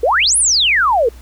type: exponential two-way sweep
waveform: sine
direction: up then down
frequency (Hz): 430.4 to 10990 to 430.4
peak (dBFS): -10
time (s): 0.03-1.09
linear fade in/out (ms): 5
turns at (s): 0.37
effects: added 60 Hz sine -35 dBFS peak until 1.21 s + pink hiss -46 dBFS RMS until 1.21 s